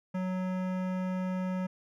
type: tone with hard clipping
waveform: sine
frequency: 185 Hz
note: F#3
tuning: in tune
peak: -32 dBFS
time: 0.14-1.67 s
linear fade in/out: 10 ms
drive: 17 dB
effects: none